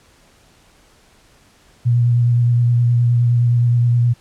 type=tone with vibrato; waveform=sine; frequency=120 Hz; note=B2; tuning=49 cents flat; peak=-11 dBFS; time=1.85-4.14 s; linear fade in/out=20 ms; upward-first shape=sine; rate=9.6 Hz; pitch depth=19 cents each way; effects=pink hiss -52 dBFS RMS until 4.2 s + low-pass 10000 Hz 12 dB/octave